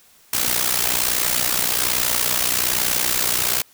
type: noise with amplitude modulation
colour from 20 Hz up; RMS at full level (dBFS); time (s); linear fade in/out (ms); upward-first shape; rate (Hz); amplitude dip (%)
white; -17; 0.33-3.62; 5; sine; 61.2; 75
effects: white hiss -53 dBFS RMS until 3.73 s